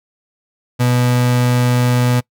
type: tone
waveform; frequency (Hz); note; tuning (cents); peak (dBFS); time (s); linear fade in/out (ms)
35% pulse; 123.47; B2; 0; -10; 0.79-2.21; 20
effects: noise-tail reverb RT60 0.1 s tail -24 dB re dry